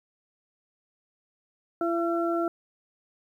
harmonic tone, 338.2 Hz, E4, 44 cents sharp, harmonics 1 / 2 / 4, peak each -26 / -29 / -32 dBFS, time 1.81-2.48 s, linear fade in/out 2 ms, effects 10-bit

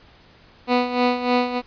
15% pulse tone with tremolo, 246.9 Hz, B3, in tune, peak -9 dBFS, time 0.67-1.62 s, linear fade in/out 50 ms, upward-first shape sine, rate 3.3 Hz, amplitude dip 70%, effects pink hiss -51 dBFS RMS until 1.66 s + resampled to 11025 Hz

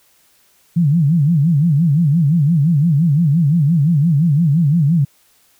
sine tone with vibrato, 155.56 Hz, D#3, in tune, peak -10 dBFS, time 0.76-5.05 s, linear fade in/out 10 ms, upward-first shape sine, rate 5.8 Hz, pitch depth 210 cents each way, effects white hiss -55 dBFS RMS until 5.59 s

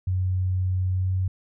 sine tone with pitch glide, 92.5 to 93.36 Hz, F#2 to F#2, 0 to +16 cents, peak -21 dBFS, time 0.07-1.28 s, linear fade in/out 5 ms, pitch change +16 cents, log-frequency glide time 0.91-1.1 s, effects none

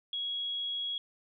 sine tone, 3322 Hz, G#7, in tune, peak -32 dBFS, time 0.13-0.98 s, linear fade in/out 2 ms, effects none

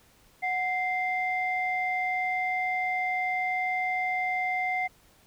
sine tone pair together, 738.6 / 2089 Hz, F#5 / C7, -3 / -3 cents, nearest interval octave + tritone, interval 1800 cents, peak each -28 / -28 dBFS, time 0.42-4.88 s, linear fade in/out 20 ms, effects tanh soft clip ceiling -18 dBFS + pink hiss -60 dBFS RMS until 5.26 s

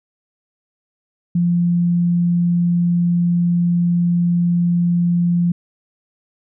sine tone, 173.5 Hz, F3, 11 cents flat, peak -13 dBFS, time 1.35-5.52 s, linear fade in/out 5 ms, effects none

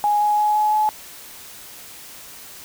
sine tone with pitch steps, 830.6 / 836.4 / 842.2 / 848.1 / 854 Hz, G#5 / G#5 / G#5 / G#5 / G#5, 0 / +12 / +24 / +36 / +48 cents, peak -15 dBFS, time 0.04-0.89 s, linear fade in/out 0 ms, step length 170 ms, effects white hiss -40 dBFS RMS until 2.64 s

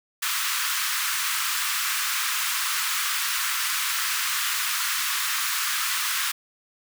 pink high-pass noise, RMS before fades -26 dBFS, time 0.22-6.32 s, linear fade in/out 10 ms, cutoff 1100 Hz, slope 48 dB/octave, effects none

